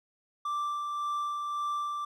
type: tone with tremolo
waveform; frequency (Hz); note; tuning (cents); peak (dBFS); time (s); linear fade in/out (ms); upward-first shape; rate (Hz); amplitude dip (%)
triangle; 1174.7; D6; 0; -27; 0.45-2.05; 5; sine; 1.8; 30
effects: none